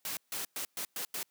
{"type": "noise bursts at uneven times", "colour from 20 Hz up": "white", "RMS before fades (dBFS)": -37, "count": 6, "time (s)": [[0.05, 0.17], [0.32, 0.45], [0.56, 0.65], [0.77, 0.85], [0.96, 1.05], [1.14, 1.23]], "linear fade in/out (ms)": 2, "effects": ["white hiss -75 dBFS RMS until 1.3 s", "high-pass 150 Hz 12 dB/octave"]}